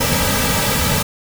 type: noise with comb filter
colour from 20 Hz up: pink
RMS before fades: -17 dBFS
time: 0-1.03 s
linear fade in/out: 10 ms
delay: 2.8 ms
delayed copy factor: -0.9
effects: none